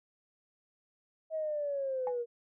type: linear sweep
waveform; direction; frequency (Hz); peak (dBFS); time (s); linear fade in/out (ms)
sine; down; 643 to 468.3; -31; 1.3-2.26; 50
type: tone with exponential decay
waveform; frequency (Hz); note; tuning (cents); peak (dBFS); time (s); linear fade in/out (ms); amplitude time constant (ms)
sine; 830.6; G#5; 0; -30; 2.07-2.19; 1; 24
effects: tanh soft clip ceiling -23 dBFS